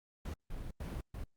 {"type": "noise bursts at uneven times", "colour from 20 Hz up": "brown", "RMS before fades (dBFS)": -41, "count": 4, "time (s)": [[0.25, 0.34], [0.5, 0.71], [0.8, 1.01], [1.14, 1.24]], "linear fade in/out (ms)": 5, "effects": ["Opus 48 kbps"]}